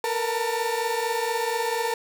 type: tone cluster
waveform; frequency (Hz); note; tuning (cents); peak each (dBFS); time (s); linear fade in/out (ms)
30% pulse; 454 / 478.3 / 892; A#4 / A#4 / A5; -46 / +44 / +23; -26; 0.04-1.94; 2
effects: none